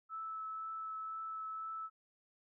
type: tone with vibrato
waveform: sine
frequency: 1308 Hz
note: E6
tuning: 14 cents flat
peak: -40 dBFS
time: 0.09-1.9 s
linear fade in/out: 50 ms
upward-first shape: triangle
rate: 2 Hz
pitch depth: 10 cents each way
effects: none